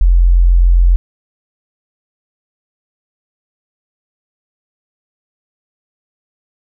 sine tone, 43.67 Hz, F1, 1 cent sharp, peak -5 dBFS, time 0.01-0.96 s, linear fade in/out 0 ms, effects none

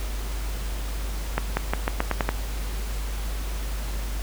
accelerating click train, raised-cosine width 0.5 ms, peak -7 dBFS, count 8, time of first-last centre 1.38-2.29 s, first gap 190 ms, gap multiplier 0.87, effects added 50 Hz sine -27 dBFS peak until 4.22 s + pink hiss -38 dBFS RMS until 4.22 s

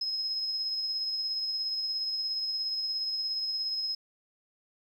sine tone with tremolo, 5130 Hz, E8, 48 cents flat, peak -28 dBFS, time 0.01-3.95 s, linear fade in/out 5 ms, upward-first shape sine, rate 17 Hz, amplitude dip 30%, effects 10-bit

